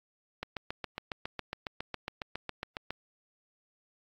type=click train; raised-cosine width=0.3 ms; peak=-19 dBFS; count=19; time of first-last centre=0.43-2.906 s; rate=7.27 Hz; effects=AAC 64 kbps